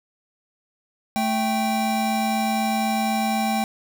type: tone pair together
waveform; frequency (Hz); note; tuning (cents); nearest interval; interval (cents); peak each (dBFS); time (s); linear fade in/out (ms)
square; 220 / 784; A3 / G5; 0 / 0; octave + minor seventh; 2200; -24; 1.16-3.64; 0
effects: none